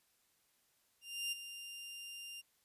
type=tone with ADSR envelope; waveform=sawtooth; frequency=2794 Hz; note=F7; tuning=in tune; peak=-32 dBFS; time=1.01-2.42 s; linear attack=310 ms; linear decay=17 ms; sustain=-11 dB; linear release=25 ms; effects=white hiss -75 dBFS RMS until 2.64 s + resampled to 32000 Hz